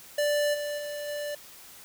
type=tone with level steps; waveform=square; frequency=587.3 Hz; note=D5; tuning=in tune; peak=-24 / -31 / -34 / -32 dBFS; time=0.18-1.35 s; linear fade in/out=5 ms; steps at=0.53 / 0.77 / 1.07 s; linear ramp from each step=20 ms; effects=white hiss -49 dBFS RMS until 1.84 s